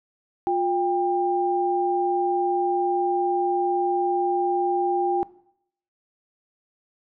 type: tone pair together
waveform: sine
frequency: 354.4 / 795.6 Hz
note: F4 / G5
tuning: +25 / +25 cents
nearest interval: octave + major second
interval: 1400 cents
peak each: -23 / -22 dBFS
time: 0.47-5.23 s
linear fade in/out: 0 ms
effects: noise-tail reverb RT60 0.7 s tail -19 dB re dry